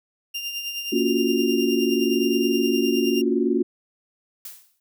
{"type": "tone with tremolo", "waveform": "30% pulse", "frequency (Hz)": 2794, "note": "F7", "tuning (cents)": 0, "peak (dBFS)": -23, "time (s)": [0.34, 3.22], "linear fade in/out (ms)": 10, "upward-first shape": "triangle", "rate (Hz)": 9.6, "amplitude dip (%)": 55}
{"type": "chord", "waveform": "sine", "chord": "Gb major seventh", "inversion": "first", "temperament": "equal with one note detuned", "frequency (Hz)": [233.1, 281.4, 349.2, 370], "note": ["Bb3", "Db4", "F4", "Gb4"], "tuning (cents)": [0, 26, 0, 0], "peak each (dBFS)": -24, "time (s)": [0.92, 3.63], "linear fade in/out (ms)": 10}
{"type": "noise with exponential decay", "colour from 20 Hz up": "blue", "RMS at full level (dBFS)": -34, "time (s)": [4.45, 4.8], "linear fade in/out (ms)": 2, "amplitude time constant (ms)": 75}
{"effects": []}